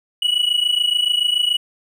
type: tone pair together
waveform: triangle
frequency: 2919 / 2946 Hz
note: F#7 / F#7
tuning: -24 / -8 cents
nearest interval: unison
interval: 16 cents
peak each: -17 dBFS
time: 0.22-1.57 s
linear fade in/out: 5 ms
effects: none